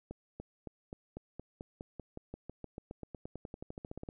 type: accelerating click train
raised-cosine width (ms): 2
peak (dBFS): -29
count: 29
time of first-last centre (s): 0.11-4.089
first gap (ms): 290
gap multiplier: 0.94
effects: none